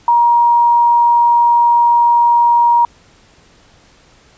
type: tone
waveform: sine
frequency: 947 Hz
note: A#5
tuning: 27 cents sharp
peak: -7 dBFS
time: 0.08-2.85 s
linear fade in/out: 2 ms
effects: pink hiss -48 dBFS RMS until 4.37 s + resampled to 16000 Hz